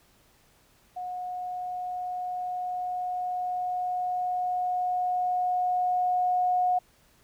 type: tone with level ramp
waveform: sine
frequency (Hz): 726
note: F#5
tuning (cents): -33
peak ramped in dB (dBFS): -32 to -21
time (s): 0.96-6.79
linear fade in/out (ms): 10
effects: pink hiss -62 dBFS RMS until 7.23 s